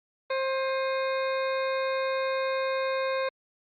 harmonic tone with a mistuned harmonic, 530 Hz, C5, 22 cents sharp, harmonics 1 / 2 / 3 / 4 / 5 / 7 / 8, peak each -27 / -33 / -37 / -39 / -41 / -44 / -45 dBFS, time 0.3-3.29 s, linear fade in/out 5 ms, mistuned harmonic 5, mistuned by -110 cents, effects Opus 32 kbps

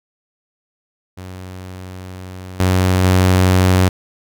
sawtooth tone with level steps, 92.5 Hz, F#2, in tune, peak -26 / -8 / -6 dBFS, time 1.17-3.89 s, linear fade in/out 10 ms, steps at 2.6 / 3.04 s, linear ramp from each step 2 ms, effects none

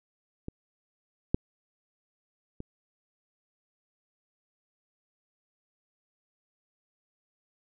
clicks, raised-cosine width 3 ms, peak -23 / -10 / -25 dBFS, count 3, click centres 0.484 / 1.345 / 2.604 s, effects none

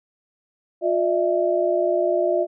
sine tone cluster, 355.7 / 600 / 660 Hz, F4 / D5 / E5, +32 / +37 / +2 cents, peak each -22 dBFS, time 0.81-2.47 s, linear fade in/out 50 ms, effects none

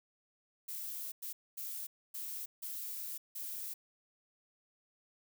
violet noise bursts at uneven times, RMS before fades -42 dBFS, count 6, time 0.68-1.12 / 1.22-1.33 / 1.57-1.87 / 2.14-2.46 / 2.62-3.18 / 3.35-3.74 s, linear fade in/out 10 ms, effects none

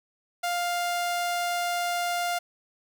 sawtooth tone, 701 Hz, F5, 6 cents sharp, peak -22 dBFS, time 0.43-2.39 s, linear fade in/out 10 ms, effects 10-bit

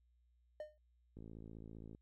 triangle tone with exponential decay, 608 Hz, D#5, 40 cents flat, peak -38 dBFS, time 0.6-0.78 s, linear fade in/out 2 ms, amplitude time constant 39 ms
click train, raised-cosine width 3 ms, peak -40 dBFS, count 44, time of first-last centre 1.17-1.949 s, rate 55.2 Hz
effects added 60 Hz sine -70 dBFS peak until 2.01 s

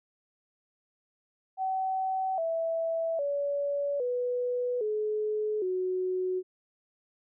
sine tone with pitch steps, 760 / 657.8 / 569.4 / 492.8 / 426.5 / 369.2 Hz, F#5 / E5 / C#5 / B4 / G#4 / F#4, +46 / -4 / +46 / -4 / +46 / -4 cents, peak -27 dBFS, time 1.57-6.43 s, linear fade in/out 50 ms, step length 810 ms, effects none

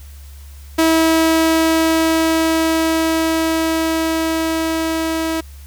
sawtooth tone with level ramp, 323.6 Hz, E4, 32 cents flat, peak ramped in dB -7 to -14 dBFS, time 0.78-5.41 s, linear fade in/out 10 ms, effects added 70 Hz sine -34 dBFS peak until 5.66 s + white hiss -47 dBFS RMS until 5.66 s

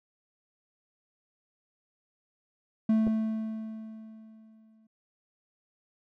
triangle tone with exponential decay, 220 Hz, A3, in tune, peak -18 dBFS, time 2.89-4.87 s, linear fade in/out 5 ms, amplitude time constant 430 ms
clicks, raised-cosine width 2 ms, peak -23 dBFS, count 2, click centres 3.068 / 3.076 s
effects none

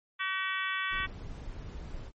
harmonic tone, 380 Hz, F#4, 46 cents sharp, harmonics 3 / 4 / 5 / 6 / 7 / 8 / 9, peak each -36 / -36 / -35 / -39 / -41 / -44 / -41 dBFS, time 0.19-1.07 s, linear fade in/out 20 ms
brown noise, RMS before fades -41 dBFS, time 0.9-2.12 s, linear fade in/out 50 ms
effects MP3 32 kbps

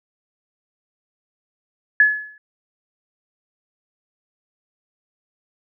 sine tone with exponential decay, 1706 Hz, G#6, 46 cents sharp, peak -7 dBFS, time 2-2.38 s, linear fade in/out 2 ms, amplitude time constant 82 ms, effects none

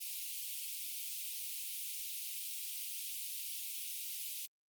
white high-pass noise, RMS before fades -42 dBFS, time 0-4.47 s, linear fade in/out 20 ms, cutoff 2400 Hz, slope 48 dB/octave, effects Opus 32 kbps

